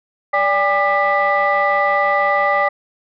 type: tone cluster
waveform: sine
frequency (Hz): 581 / 806 / 1197 / 1974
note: D5 / G5 / D6 / B6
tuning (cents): -19 / +48 / +33 / -1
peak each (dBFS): -18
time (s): 0.33-2.69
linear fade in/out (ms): 10
effects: tanh soft clip ceiling -6 dBFS

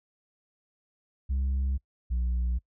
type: tone pair in turn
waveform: sine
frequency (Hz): 66.6 / 60.57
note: C2 / B1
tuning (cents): +31 / -33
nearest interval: major second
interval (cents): 164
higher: first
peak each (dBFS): -22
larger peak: neither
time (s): 1.29-1.78 / 2.1-2.59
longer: neither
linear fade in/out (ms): 20
effects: noise-tail reverb RT60 0.1 s tail -25 dB re dry + tanh soft clip ceiling -24 dBFS

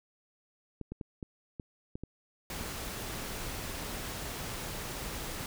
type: clicks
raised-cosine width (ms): 3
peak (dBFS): -26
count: 8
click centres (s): 0.813 / 0.92 / 1.012 / 1.228 / 1.598 / 1.955 / 2.036 / 2.611
type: noise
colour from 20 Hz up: pink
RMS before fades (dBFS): -39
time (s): 2.5-5.46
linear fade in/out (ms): 2
effects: none

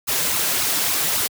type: noise with flanger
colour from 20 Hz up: white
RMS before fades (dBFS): -21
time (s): 0.07-1.28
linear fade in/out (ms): 20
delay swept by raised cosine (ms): 0.75 to 6.65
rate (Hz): 3.6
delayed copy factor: +0.8
effects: high-pass 80 Hz 12 dB/octave

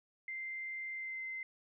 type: tone with pitch glide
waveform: sine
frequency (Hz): 2087 to 2070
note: C7 to C7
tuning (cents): -5 to -19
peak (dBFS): -39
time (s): 0.28-1.43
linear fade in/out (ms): 2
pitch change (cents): -14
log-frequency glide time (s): 0.93-1.21
effects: none

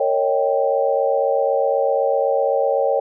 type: chord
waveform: sine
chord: Eb dominant seventh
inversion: second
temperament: equal with one note detuned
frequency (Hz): 458.4 / 554.4 / 622.3 / 784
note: Bb4 / Db5 / Eb5 / G5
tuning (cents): -29 / 0 / 0 / 0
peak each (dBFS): -22 / -18 / -24 / -23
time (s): 0-3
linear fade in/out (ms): 5
effects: none

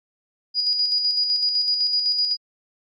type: tone with tremolo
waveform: sine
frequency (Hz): 4900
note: D#8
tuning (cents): -27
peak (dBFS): -17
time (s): 0.54-2.37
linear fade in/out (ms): 50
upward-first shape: square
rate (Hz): 7.9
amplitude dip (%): 40
effects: AAC 64 kbps

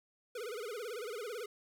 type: tone with vibrato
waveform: square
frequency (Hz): 452.1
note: A4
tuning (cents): +47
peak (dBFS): -40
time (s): 0.35-1.46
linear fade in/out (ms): 5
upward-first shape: sine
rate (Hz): 18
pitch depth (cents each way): 180
effects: none

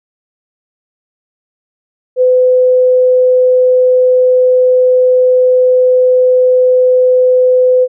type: tone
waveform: sine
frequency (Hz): 506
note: B4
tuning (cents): +42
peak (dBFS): -5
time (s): 2.16-7.88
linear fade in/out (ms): 50
effects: none

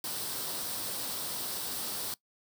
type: noise with comb filter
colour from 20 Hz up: white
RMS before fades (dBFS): -36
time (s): 0.04-2.14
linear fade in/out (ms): 2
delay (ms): 0.22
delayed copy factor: +0.5
effects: noise-tail reverb RT60 0.1 s tail -20 dB re dry + high-pass 100 Hz 12 dB/octave

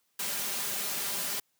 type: noise with comb filter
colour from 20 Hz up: white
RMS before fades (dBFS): -33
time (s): 0.19-1.4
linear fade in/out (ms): 5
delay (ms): 5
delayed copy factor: +0.65
effects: white hiss -74 dBFS RMS until 1.59 s + high-pass 100 Hz 12 dB/octave

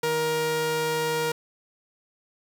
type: tone pair together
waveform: sawtooth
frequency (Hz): 157.2 / 471.1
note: D#3 / A#4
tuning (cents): +18 / +18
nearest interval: octave + perfect fifth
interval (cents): 1900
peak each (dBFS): -30 / -20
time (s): 0.03-1.32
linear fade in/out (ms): 5
effects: none

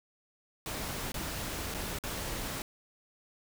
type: noise with dropouts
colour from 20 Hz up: pink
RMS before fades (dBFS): -37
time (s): 0.66-2.62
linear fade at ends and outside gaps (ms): 1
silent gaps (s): 1.119-1.142 / 1.741-1.746 / 1.987-2.037
effects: none

